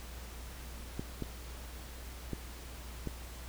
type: clicks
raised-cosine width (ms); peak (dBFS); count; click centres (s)
3; -23; 4; 0.995 / 1.223 / 2.333 / 3.073
effects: added 60 Hz sine -45 dBFS peak until 3.48 s + pink hiss -50 dBFS RMS until 3.48 s